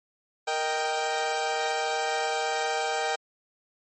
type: chord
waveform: sawtooth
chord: Eb major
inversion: second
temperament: equal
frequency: 466.2 / 622.3 / 784 Hz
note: Bb4 / Eb5 / G5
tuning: 0 / 0 / 0 cents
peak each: -28 / -29 / -24 dBFS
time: 0.47-3.16 s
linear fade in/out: 10 ms
effects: MP3 32 kbps